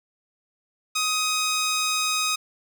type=tone; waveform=10% pulse; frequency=1256 Hz; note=D#6; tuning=16 cents sharp; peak=-14 dBFS; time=0.95-2.36 s; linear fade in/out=10 ms; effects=none